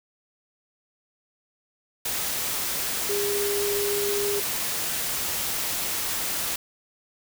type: tone in noise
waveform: sine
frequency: 406.6 Hz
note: G#4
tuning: 37 cents flat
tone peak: -25 dBFS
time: 3.09-4.4 s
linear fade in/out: 5 ms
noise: white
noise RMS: -28 dBFS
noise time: 2.05-6.56 s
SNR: 0 dB
effects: none